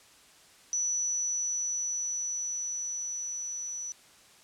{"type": "tone with level ramp", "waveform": "sine", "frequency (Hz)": 5930, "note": "F#8", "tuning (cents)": 3, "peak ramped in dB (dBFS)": [-26, -34], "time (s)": [0.73, 3.92], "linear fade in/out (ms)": 0, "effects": ["white hiss -57 dBFS RMS until 4.43 s", "low-pass 9000 Hz 12 dB/octave"]}